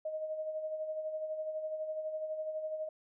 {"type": "tone with tremolo", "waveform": "sine", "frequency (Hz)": 624, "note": "D#5", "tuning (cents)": 5, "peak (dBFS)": -33, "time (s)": [0.05, 2.89], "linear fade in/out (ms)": 5, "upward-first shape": "sine", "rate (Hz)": 12, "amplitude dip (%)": 50, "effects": []}